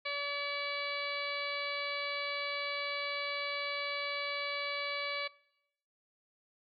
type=harmonic tone; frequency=572 Hz; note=D5; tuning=46 cents flat; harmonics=1 / 2 / 3 / 4 / 5 / 6 / 7 / 8; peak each=-41 / -42 / -45 / -37 / -48 / -48 / -43 / -48 dBFS; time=0.05-5.28 s; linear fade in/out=10 ms; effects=noise-tail reverb RT60 0.8 s tail -22 dB re dry